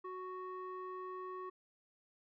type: tone with low-pass filter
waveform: square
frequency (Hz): 370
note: F#4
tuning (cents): 0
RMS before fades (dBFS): -45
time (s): 0.04-1.5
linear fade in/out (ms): 10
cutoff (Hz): 1300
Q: 5.8
effects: none